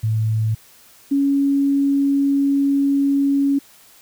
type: tone pair in turn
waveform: sine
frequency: 110 / 278.8 Hz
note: A2 / C#4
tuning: 0 / +10 cents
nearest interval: octave + major third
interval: 1610 cents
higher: second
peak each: -16 / -14 dBFS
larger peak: second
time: 0.03-0.55 / 1.11-3.59 s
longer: second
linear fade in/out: 10 ms
effects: white hiss -49 dBFS RMS until 4.01 s